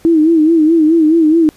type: tone with vibrato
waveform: sine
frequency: 320 Hz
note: D#4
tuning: 49 cents sharp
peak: -6 dBFS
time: 0.05-1.49 s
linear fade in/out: 0 ms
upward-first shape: sine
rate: 4.7 Hz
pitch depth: 89 cents each way
effects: pink hiss -46 dBFS RMS until 1.56 s + resampled to 32000 Hz